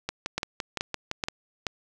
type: two click trains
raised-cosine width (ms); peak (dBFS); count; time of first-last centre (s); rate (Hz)
0.2; -12 / -10; 8 / 4; 0.09-1.285 / 0.38-1.668; 5.86 / 2.33
effects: none